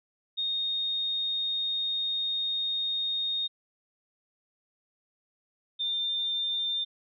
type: tone pair in turn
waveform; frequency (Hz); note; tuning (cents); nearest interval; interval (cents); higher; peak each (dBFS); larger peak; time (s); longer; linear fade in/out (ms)
sine; 3700 / 3597; A#7 / A7; -14 / +37; unison; 49; first; -27; neither; 0.37-3.48 / 5.79-6.85; first; 20
effects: none